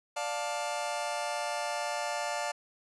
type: chord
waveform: sawtooth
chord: D minor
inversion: none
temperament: just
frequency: 587.3 / 704.8 / 881 Hz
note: D5 / F5 / A5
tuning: 0 / +16 / +2 cents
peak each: -32 dBFS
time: 0.16-2.52 s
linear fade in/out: 10 ms
effects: resampled to 24000 Hz